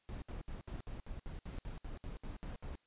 brown noise bursts, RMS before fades -44 dBFS, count 14, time 0.09-2.755 s, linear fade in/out 0 ms, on 130 ms, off 65 ms, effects white hiss -75 dBFS RMS until 2.86 s + resampled to 8000 Hz

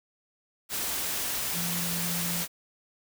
sine tone in noise, 172.1 Hz, F3, 25 cents flat, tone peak -33 dBFS, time 1.53-2.45 s, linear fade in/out 50 ms, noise white, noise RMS -31 dBFS, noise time 0.69-2.48 s, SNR -5 dB, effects none

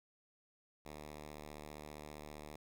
5% pulse tone, 75.1 Hz, D2, 39 cents sharp, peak -37 dBFS, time 0.85-2.56 s, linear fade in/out 5 ms, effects none

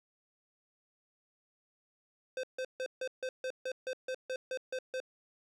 square tone bursts, 516 Hz, C5, 24 cents flat, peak -35 dBFS, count 13, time 2.37-5.002 s, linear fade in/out 2 ms, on 64 ms, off 150 ms, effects low-pass 6000 Hz 12 dB/octave + 12-bit

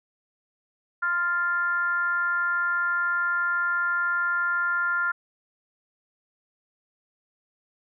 sine tone with frequency modulation, 1397 Hz, F6, in tune, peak -22 dBFS, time 1.02-5.12 s, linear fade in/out 10 ms, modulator 358 Hz, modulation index 0.53, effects none

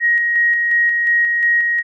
sine tone with tremolo, 1886 Hz, A#6, 20 cents sharp, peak -11 dBFS, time 0-1.83 s, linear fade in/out 50 ms, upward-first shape square, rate 2.8 Hz, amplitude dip 30%, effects none

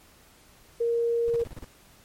sine tone, 467.6 Hz, A#4, 5 cents sharp, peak -22 dBFS, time 0.8-1.44 s, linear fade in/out 10 ms
brown noise bursts, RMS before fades -38 dBFS, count 7, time 1.28-1.645 s, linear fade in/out 0 ms, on 23 ms, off 34 ms
effects pink hiss -56 dBFS RMS until 2.04 s + MP3 64 kbps

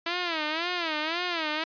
5% pulse tone with vibrato, 329.6 Hz, E4, in tune, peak -16 dBFS, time 0.06-1.64 s, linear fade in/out 5 ms, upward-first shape sine, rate 1.9 Hz, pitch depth 150 cents each way, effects resampled to 11025 Hz

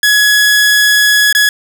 sawtooth tone with dropouts, 1684 Hz, G#6, 24 cents sharp, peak -3 dBFS, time 0.03-1.49 s, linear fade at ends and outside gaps 2 ms, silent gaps 1.327-1.349 s, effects none

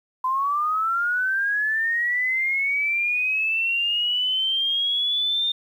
sine linear sweep, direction up, 1017 to 3634 Hz, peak -20 dBFS, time 0.24-5.52 s, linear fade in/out 5 ms, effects 9-bit

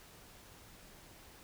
silence, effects pink hiss -57 dBFS RMS until 1.43 s

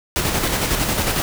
pink noise with tremolo, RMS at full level -19 dBFS, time 0.16-1.22 s, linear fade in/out 0 ms, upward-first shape square, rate 11 Hz, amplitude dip 35%, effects none

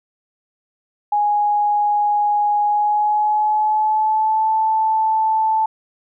sine tone with pitch glide, 830 to 877.8 Hz, G#5 to A5, -1 to -4 cents, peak -14 dBFS, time 1.12-5.66 s, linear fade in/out 5 ms, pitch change +97 cents, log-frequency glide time 2.64-4.53 s, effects none

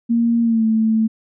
sine tone with pitch glide, 233.1 to 221.2 Hz, A#3 to A3, 0 to +9 cents, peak -13 dBFS, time 0.09-1.08 s, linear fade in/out 20 ms, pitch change -91 cents, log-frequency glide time 0.42-0.65 s, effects none

